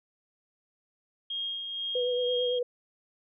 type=tone with tremolo; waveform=sine; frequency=3244 Hz; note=G#7; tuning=41 cents flat; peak=-30 dBFS; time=1.3-2.59 s; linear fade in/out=5 ms; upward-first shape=sine; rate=2.1 Hz; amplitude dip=40%
type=tone with vibrato; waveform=sine; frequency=493.9 Hz; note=B4; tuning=in tune; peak=-26 dBFS; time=1.95-2.63 s; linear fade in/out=5 ms; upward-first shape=triangle; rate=8.9 Hz; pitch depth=31 cents each way
effects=none